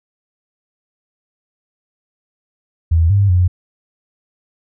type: tone with pitch steps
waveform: sine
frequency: 82.2 / 99.9 / 89.7 Hz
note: E2 / G2 / F2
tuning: -4 / +33 / +47 cents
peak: -9 dBFS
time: 2.91-3.48 s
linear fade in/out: 10 ms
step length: 190 ms
effects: none